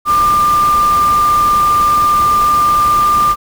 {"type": "tone in noise", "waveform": "sine", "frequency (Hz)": 1195, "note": "D6", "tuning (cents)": 30, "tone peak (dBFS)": -8, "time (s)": [0.05, 3.36], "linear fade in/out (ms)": 50, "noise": "pink", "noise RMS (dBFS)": -24, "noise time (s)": [0.05, 3.36], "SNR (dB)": 13, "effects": []}